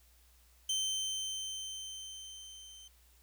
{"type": "tone with level ramp", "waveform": "25% pulse", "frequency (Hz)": 3100, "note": "G7", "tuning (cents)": -20, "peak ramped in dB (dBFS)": [-27, -48], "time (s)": [0.69, 2.88], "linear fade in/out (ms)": 5, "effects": ["added 60 Hz sine -63 dBFS peak until 3.22 s", "white hiss -67 dBFS RMS until 3.22 s"]}